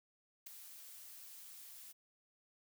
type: noise with ADSR envelope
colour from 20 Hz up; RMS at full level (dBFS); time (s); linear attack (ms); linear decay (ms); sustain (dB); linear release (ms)
blue; -45; 0.46-1.93; 10; 5; -9; 19
effects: none